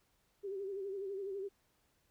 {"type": "tone with vibrato", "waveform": "sine", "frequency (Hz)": 392, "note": "G4", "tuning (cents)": 0, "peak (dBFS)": -38, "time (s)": [0.43, 1.49], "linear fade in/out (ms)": 20, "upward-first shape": "sine", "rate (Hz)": 12, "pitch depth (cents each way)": 66, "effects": ["pink hiss -75 dBFS RMS until 2.1 s"]}